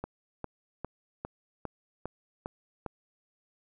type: click train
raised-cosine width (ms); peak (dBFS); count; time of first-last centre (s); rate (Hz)
1; -21; 8; 0.04-2.863; 2.48
effects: none